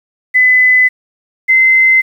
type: tone pair in turn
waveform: sine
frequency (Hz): 2011 / 2063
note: B6 / C7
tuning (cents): +31 / -25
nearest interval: unison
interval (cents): 44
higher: second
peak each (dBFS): -5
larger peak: neither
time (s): 0.34-0.89 / 1.48-2.02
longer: first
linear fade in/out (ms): 20
effects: 7-bit